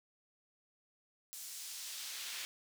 brown noise with high-pass filter sweep, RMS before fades -45 dBFS, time 1.33-2.45 s, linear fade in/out 0 ms, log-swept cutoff 7400 to 3000 Hz, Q 0.89, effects none

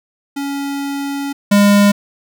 square tone pair in turn, 280.1 / 203.2 Hz, C#4 / G#3, +18 / -38 cents, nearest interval tritone, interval 556 cents, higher first, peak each -20 / -8 dBFS, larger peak second, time 0.36-1.33 / 1.51-1.92 s, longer first, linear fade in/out 10 ms, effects none

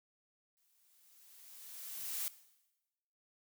blue noise with exponential growth, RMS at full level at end -37 dBFS, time 0.57-2.28 s, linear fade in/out 0 ms, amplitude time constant 370 ms, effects noise-tail reverb RT60 1.0 s tail -17 dB re dry

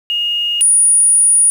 sine tone pair in turn, 2855 / 9634 Hz, F7 / D9, +37 / +43 cents, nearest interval octave + major sixth, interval 2106 cents, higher second, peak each -14 / -7 dBFS, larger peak second, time 0.1-0.61 / 0.61-1.5 s, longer second, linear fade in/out 0 ms, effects 7-bit

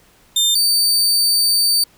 sawtooth tone pair in turn, 3600 / 4598 Hz, A7 / D8, +39 / -37 cents, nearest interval major third, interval 424 cents, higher second, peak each -10 dBFS, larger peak neither, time 0.36-0.55 / 0.55-1.84 s, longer second, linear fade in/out 5 ms, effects pink hiss -52 dBFS RMS until 1.97 s

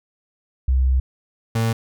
sine / 35% pulse tone pair in turn, 64.8 / 113.48 Hz, C2 / A#2, -16 / -46 cents, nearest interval minor seventh, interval 970 cents, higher second, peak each -14 / -16 dBFS, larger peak first, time 0.68-1 / 1.55-1.73 s, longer first, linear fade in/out 5 ms, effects none

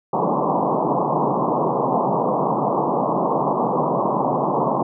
white band-pass noise, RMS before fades -20 dBFS, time 0.13-4.83 s, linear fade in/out 5 ms, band 130 to 1100 Hz, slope 96 dB/octave, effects none

